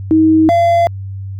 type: tone pair in turn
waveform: sine / triangle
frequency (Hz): 317.2 / 682.7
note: D#4 / F5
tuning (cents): +33 / -40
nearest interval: octave + minor second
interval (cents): 1327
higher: second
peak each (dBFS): -6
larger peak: neither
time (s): 0.11-0.49 / 0.49-0.87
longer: neither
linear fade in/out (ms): 0
effects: added 97 Hz sine -22 dBFS peak until 1.39 s